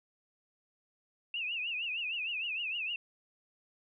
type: tone with vibrato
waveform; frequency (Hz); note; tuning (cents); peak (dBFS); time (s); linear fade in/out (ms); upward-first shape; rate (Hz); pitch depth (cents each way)
sine; 2668; E7; +20; -33; 1.34-2.96; 2; triangle; 6.5; 170
effects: none